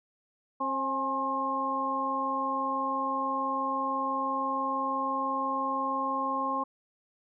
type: harmonic tone with a mistuned harmonic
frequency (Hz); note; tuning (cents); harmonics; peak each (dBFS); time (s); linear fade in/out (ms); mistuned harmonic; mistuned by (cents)
267.4; C4; +38; 1 / 2 / 3 / 4; -36 / -37 / -35 / -29; 0.6-6.64; 10; 3; +58
effects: none